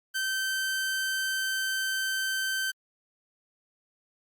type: tone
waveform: sawtooth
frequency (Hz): 1548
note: G6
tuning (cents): -22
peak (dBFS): -24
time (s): 0.14-2.72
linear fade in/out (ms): 20
effects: Opus 48 kbps